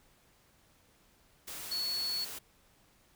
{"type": "tone in noise", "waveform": "sine", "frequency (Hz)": 4400, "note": "C#8", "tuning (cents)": -14, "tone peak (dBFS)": -32, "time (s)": [1.71, 2.25], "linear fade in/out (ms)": 10, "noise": "white", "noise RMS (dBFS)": -43, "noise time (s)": [1.47, 2.39], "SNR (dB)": 8, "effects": ["pink hiss -66 dBFS RMS until 3.15 s"]}